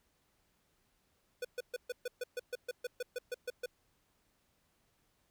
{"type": "tone bursts", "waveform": "square", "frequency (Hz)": 493.9, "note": "B4", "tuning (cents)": 0, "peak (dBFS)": -36, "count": 15, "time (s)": [1.42, 3.66], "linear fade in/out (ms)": 5, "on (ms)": 28, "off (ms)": 130, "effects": ["pink hiss -75 dBFS RMS until 5.3 s"]}